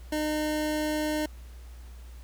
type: tone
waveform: 25% pulse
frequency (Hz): 305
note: D#4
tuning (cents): -34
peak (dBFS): -23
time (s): 0.12-1.26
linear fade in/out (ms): 5
effects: added 60 Hz sine -42 dBFS peak until 2.23 s + pink hiss -57 dBFS RMS until 2.23 s